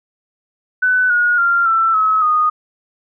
sine tone with pitch steps, 1500 / 1443.1 / 1388.3 / 1335.6 / 1284.9 / 1236.1 Hz, F#6 / F#6 / F6 / E6 / E6 / D#6, +23 / -44 / -11 / +22 / -45 / -12 cents, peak -11 dBFS, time 0.82-2.5 s, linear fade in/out 10 ms, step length 280 ms, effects none

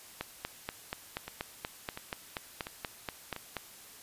two click trains, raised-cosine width 0.3 ms, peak -23 / -18 dBFS, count 4 / 15, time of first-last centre 1.28-3.363 / 0.21-3.567 s, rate 1.44 / 4.17 Hz, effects white hiss -52 dBFS RMS until 4.02 s + resampled to 32000 Hz

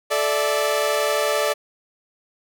sawtooth chord, A suspended fourth, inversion none, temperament equal with one note detuned, 434.4 / 587.3 / 659.3 Hz, A4 / D5 / E5, -22 / 0 / 0 cents, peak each -21 / -17 / -23 dBFS, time 0.1-1.54 s, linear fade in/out 20 ms, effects none

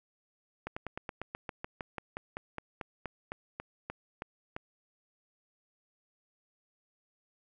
slowing click train, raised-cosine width 0.5 ms, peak -22 dBFS, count 21, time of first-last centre 0.67-4.565 s, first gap 95 ms, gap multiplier 1.07, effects none

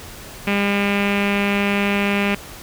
sawtooth tone with low-pass filter, 201.4 Hz, G3, 47 cents sharp, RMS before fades -19 dBFS, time 0.47-2.35 s, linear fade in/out 5 ms, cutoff 2500 Hz, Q 4.8, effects pink hiss -37 dBFS RMS until 2.62 s

